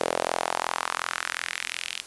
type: tone with high-pass filter sweep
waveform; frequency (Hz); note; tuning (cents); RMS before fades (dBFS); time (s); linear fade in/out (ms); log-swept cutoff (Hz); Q
sawtooth; 42.75; F1; -36; -30; 0-2.02; 10; 500 to 3000; 2.2
effects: white hiss -45 dBFS RMS until 2.06 s + resampled to 24000 Hz

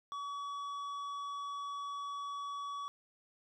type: tone with tanh clipping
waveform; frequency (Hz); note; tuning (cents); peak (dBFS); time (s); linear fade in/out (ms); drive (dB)
sine; 1135; C#6; +41; -40; 0.12-2.88; 0; 9
effects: none

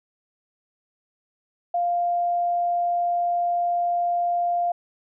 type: tone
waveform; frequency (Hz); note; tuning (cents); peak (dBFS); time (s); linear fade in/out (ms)
sine; 698.5; F5; 0; -20; 1.74-4.72; 5
effects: none

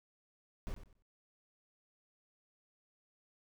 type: noise with echo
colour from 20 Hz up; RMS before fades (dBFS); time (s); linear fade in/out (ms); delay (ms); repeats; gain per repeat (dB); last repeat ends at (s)
brown; -39; 0.67-0.74; 0; 94; 3; -12; 1.022
effects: none

